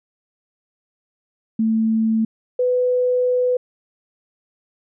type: tone pair in turn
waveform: sine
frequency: 222.2 / 498.8 Hz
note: A3 / B4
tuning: +17 / +17 cents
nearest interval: octave + major second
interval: 1400 cents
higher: second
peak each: -15 dBFS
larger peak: neither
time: 1.59-2.25 / 2.59-3.57 s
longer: second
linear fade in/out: 5 ms
effects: none